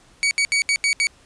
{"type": "tone bursts at uneven times", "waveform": "sawtooth", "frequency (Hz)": 2258, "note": "C#7", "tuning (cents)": 31, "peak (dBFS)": -13, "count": 6, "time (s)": [[0.23, 0.31], [0.38, 0.45], [0.52, 0.62], [0.69, 0.76], [0.84, 0.93], [1, 1.07]], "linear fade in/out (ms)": 0, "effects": ["pink hiss -53 dBFS RMS until 1.25 s", "resampled to 22050 Hz"]}